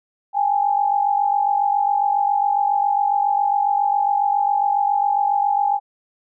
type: tone pair together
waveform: sine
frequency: 807 / 854.3 Hz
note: G#5 / G#5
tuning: -50 / +49 cents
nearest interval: minor second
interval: 99 cents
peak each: -17 / -21 dBFS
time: 0.33-5.8 s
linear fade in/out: 50 ms
effects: none